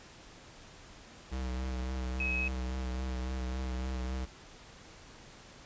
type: tone with vibrato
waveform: square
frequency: 63.9 Hz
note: C2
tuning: 40 cents flat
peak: -34 dBFS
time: 1.31-4.26 s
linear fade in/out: 20 ms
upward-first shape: sine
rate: 3.6 Hz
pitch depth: 28 cents each way
type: tone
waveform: sine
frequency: 2554 Hz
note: D#7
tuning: 45 cents sharp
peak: -31 dBFS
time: 2.2-2.48 s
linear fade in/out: 2 ms
effects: pink hiss -53 dBFS RMS until 5.65 s + resampled to 16000 Hz